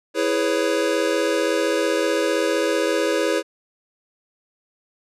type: chord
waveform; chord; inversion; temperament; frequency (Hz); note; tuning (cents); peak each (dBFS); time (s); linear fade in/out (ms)
square; C# minor seventh; first; equal with one note detuned; 329.6 / 415.3 / 498.8 / 554.4; E4 / G#4 / B4 / C#5; 0 / 0 / +17 / 0; -25; 0.14-3.43; 50
effects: low-pass 9000 Hz 12 dB/octave